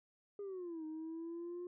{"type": "exponential two-way sweep", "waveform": "sine", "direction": "down then up", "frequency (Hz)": [412, 310.9, 356.9], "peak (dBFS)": -40, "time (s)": [0.39, 1.67], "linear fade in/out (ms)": 2, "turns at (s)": 0.85, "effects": ["tanh soft clip ceiling -40 dBFS"]}